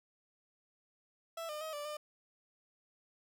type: tone with pitch steps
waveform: 30% pulse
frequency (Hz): 662 / 604 / 632 / 586 / 601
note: E5 / D5 / D#5 / D5 / D5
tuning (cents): +7 / +48 / +27 / -4 / +40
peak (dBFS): -37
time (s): 1.37-1.97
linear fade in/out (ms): 5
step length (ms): 120
effects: none